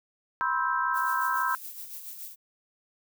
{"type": "chord", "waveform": "sine", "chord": "C major seventh", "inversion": "third", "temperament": "just", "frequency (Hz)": [981.1, 1046.5, 1308.1, 1569.8], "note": ["B5", "C6", "E6", "G6"], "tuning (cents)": [-12, 0, -14, 2], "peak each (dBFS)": -30, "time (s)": [0.41, 1.55], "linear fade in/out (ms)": 0}
{"type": "noise with tremolo", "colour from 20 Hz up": "violet", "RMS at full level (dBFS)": -39, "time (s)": [0.93, 2.36], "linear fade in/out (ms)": 50, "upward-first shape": "sine", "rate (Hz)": 7.1, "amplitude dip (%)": 50}
{"effects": []}